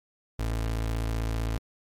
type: tone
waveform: 30% pulse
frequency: 55.6 Hz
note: A1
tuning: 19 cents sharp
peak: -24 dBFS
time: 0.39-1.58 s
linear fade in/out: 5 ms
effects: MP3 96 kbps